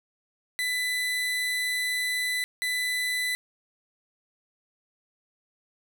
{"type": "tone pair in turn", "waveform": "30% pulse", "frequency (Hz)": [1996, 1996], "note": ["B6", "B6"], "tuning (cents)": [18, 18], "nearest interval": "unison", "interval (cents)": 0, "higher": "neither", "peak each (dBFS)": -23, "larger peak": "neither", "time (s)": [[0.59, 2.44], [2.62, 3.35]], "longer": "first", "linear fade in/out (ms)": 0, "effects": []}